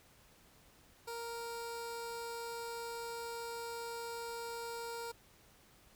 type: tone with notch filter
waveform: 15% pulse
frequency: 466.2 Hz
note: A#4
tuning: in tune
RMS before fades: -43 dBFS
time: 1.07-5.12 s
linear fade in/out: 10 ms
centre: 1800 Hz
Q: 1.8
effects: pink hiss -64 dBFS RMS until 5.95 s